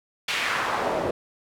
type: noise with band-pass filter sweep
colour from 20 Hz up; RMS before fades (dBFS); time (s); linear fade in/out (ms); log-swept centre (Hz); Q
pink; -26; 0.28-1.11; 5; 2800 to 440; 1.6
effects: none